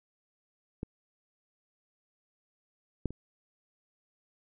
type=clicks; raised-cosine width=3 ms; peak=-22 / -16 / -29 dBFS; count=3; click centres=0.831 / 3.057 / 3.106 s; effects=none